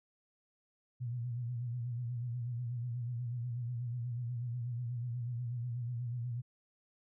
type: tone with vibrato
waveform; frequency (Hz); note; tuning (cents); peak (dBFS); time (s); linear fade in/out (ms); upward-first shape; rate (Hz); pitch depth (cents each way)
sine; 120.6; B2; -41; -35; 1-6.42; 20; sine; 8.2; 69
effects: none